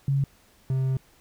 sine / triangle tone pair in turn, 138.2 / 131.86 Hz, C#3 / C3, -5 / +14 cents, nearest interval minor second, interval 81 cents, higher first, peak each -20 dBFS, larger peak neither, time 0.08-0.24 / 0.7-0.97 s, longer second, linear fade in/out 2 ms, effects pink hiss -59 dBFS RMS until 1.2 s

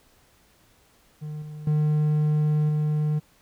triangle tone with level steps, 151.5 Hz, D#3, 46 cents flat, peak -29 / -33 / -17 / -19 dBFS, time 1.21-3.2 s, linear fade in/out 20 ms, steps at 1.42 / 1.67 / 2.69 s, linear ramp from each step 2 ms, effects pink hiss -60 dBFS RMS until 3.41 s

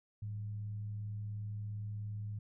sine tone with frequency modulation, 105 Hz, G#2, 19 cents sharp, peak -38 dBFS, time 0.22-2.39 s, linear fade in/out 5 ms, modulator 82.8 Hz, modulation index 0.22, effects none

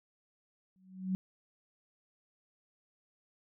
sine tone with exponential growth, 187.4 Hz, F#3, 22 cents sharp, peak -27 dBFS, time 0.76-1.15 s, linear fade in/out 0 ms, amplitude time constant 84 ms, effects none

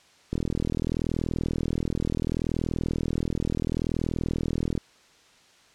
click train, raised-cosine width 3 ms, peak -14 dBFS, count 182, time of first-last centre 0.33-4.777 s, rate 40.7 Hz, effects white hiss -57 dBFS RMS until 5.74 s + low-pass 6000 Hz 12 dB/octave

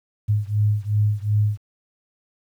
sine beating tone pair, 103.83 / 106.53 Hz, G#2 / G#2, 0 / +45 cents, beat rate 2.7 Hz, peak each -20 / -21 dBFS, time 0.28-1.58 s, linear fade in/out 20 ms, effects 9-bit

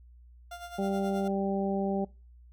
30% pulse tone with tremolo, 698.5 Hz, F5, in tune, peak -36 dBFS, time 0.51-1.28 s, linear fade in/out 5 ms, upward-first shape sine, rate 9.4 Hz, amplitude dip 65%
harmonic tone, 196 Hz, G3, in tune, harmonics 1 / 2 / 3 / 4, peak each -30 / -33 / -35 / -36 dBFS, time 0.78-2.05 s, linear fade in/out 10 ms
effects noise-tail reverb RT60 0.3 s tail -22 dB re dry + added 60 Hz sine -51 dBFS peak until 2.52 s

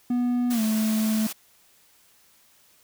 triangle tone with pitch glide, 244.7 to 218 Hz, B3 to A3, -16 to -16 cents, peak -19 dBFS, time 0.1-1.27 s, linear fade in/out 5 ms, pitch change -200 cents, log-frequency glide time 0.52-0.61 s
white high-pass noise, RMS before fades -34 dBFS, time 0.5-1.33 s, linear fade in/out 10 ms, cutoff 180 Hz, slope 24 dB/octave
effects white hiss -59 dBFS RMS until 2.83 s

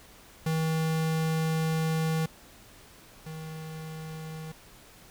square tone pair in turn, 160 / 158.53 Hz, D#3 / D#3, +49 / +33 cents, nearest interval unison, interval 16 cents, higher first, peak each -26 / -38 dBFS, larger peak first, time 0.46-2.26 / 3.26-4.52 s, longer first, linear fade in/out 5 ms, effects pink hiss -53 dBFS RMS until 5.1 s

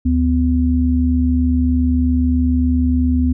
sine tone pair together, 74.8 / 251.7 Hz, D2 / B3, +32 / +33 cents, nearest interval octave + major sixth, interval 2101 cents, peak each -15 dBFS, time 0.05-3.33 s, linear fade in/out 10 ms, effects none

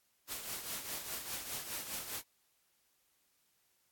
white noise with tremolo, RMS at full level -39 dBFS, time 0.27-2.23 s, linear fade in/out 50 ms, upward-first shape triangle, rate 4.9 Hz, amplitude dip 65%, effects white hiss -75 dBFS RMS until 3.91 s + AAC 64 kbps

